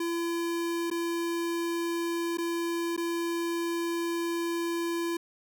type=tone with dropouts; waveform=square; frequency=338.7 Hz; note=E4; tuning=47 cents sharp; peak=-29 dBFS; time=0-5.17 s; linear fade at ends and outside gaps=5 ms; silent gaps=0.902-0.912 / 2.373-2.383 / 2.965-2.976 s; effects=none